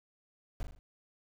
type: noise with echo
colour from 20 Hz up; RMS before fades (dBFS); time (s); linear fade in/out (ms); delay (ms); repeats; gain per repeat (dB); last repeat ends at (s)
brown; -35; 0.6-0.63; 0; 40; 4; -6; 0.79
effects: none